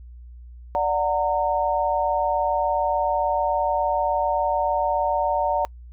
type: chord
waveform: sine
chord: D augmented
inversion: none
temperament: just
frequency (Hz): 587.3 / 734.2 / 917.7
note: D5 / F#5 / A#5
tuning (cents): 0 / -14 / -27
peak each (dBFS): -24 / -24 / -23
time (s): 0.75-5.65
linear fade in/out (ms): 0
effects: noise-tail reverb RT60 0.1 s tail -26 dB re dry + added 60 Hz sine -39 dBFS peak until 5.92 s